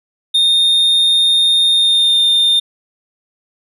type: tone with pitch glide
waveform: triangle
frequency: 3663 to 3625 Hz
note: A#7 to A#7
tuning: -31 to -49 cents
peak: -8 dBFS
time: 0.34-2.6 s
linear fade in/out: 10 ms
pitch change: -18 cents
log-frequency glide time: 1.73-2.22 s
effects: none